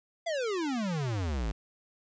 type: exponential sweep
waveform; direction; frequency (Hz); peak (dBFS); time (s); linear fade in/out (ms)
square; down; 699 to 48.88; -30; 0.26-1.52; 10
effects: resampled to 16000 Hz + 11-bit